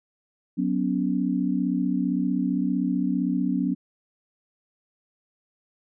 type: chord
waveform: sine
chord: F# suspended fourth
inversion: none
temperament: equal with one note detuned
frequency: 185 / 246.9 / 282.4 Hz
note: F#3 / B3 / C#4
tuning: 0 / 0 / +32 cents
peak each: -26 dBFS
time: 0.57-3.75 s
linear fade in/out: 20 ms
effects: none